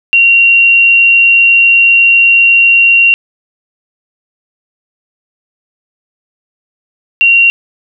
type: tone pair in turn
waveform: sine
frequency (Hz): 2754 / 2754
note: F7 / F7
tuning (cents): -25 / -25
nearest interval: unison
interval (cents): 0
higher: neither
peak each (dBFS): -3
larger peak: neither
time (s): 0.13-3.14 / 7.21-7.5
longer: first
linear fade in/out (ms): 0
effects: none